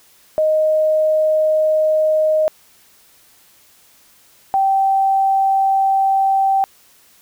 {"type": "tone pair in turn", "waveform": "sine", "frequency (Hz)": [622.3, 777.3], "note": ["D#5", "G5"], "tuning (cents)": [0, -15], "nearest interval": "major third", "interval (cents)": 385, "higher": "second", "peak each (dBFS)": -12, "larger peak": "neither", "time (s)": [[0.38, 2.48], [4.54, 6.64]], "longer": "neither", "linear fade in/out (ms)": 0, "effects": ["white hiss -51 dBFS RMS until 7.21 s"]}